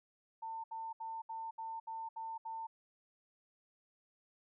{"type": "tone bursts", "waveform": "sine", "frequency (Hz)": 899, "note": "A5", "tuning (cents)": 37, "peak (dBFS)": -40, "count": 8, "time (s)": [0.42, 2.67], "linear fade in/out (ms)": 10, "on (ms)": 220, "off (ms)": 70, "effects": []}